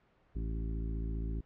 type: harmonic tone with a mistuned harmonic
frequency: 55 Hz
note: A1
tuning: in tune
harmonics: 1 / 2 / 3 / 4 / 5 / 6 / 7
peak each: -34 / -44 / -44 / -50 / -47 / -52 / -52 dBFS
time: 0.35-1.41 s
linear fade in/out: 10 ms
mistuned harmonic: 7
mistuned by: +26 cents
effects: pink hiss -68 dBFS RMS until 1.45 s + low-pass 2000 Hz 12 dB/octave